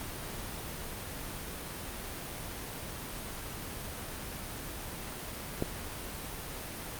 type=click; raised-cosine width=2 ms; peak=-15 dBFS; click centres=5.624 s; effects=pink hiss -40 dBFS RMS until 6.99 s + Opus 32 kbps